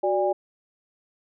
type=tone cluster; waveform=sine; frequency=369.6 / 587 / 812 Hz; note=F#4 / D5 / G#5; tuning=-2 / -1 / -39 cents; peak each=-25 / -23 / -26 dBFS; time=0.03-0.33 s; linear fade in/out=10 ms; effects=none